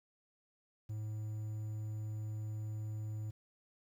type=tone with quantisation; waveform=triangle; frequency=107.6 Hz; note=A2; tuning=38 cents flat; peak=-36 dBFS; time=0.89-3.31 s; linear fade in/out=10 ms; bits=11; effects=none